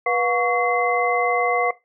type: tone cluster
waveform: sine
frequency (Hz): 488.7 / 716 / 1122 / 2061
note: B4 / F5 / C#6 / C7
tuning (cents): -18 / +43 / +21 / -27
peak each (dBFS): -23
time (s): 0.06-1.71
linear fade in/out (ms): 5
effects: noise-tail reverb RT60 0.2 s tail -17 dB re dry